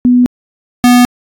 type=tone pair in turn; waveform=sine / square; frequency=246.9 / 245.6 Hz; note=B3 / B3; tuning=0 / -9 cents; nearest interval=unison; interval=9 cents; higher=first; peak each=-4 dBFS; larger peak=neither; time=0.05-0.26 / 0.84-1.05 s; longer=neither; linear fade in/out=0 ms; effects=AAC 48 kbps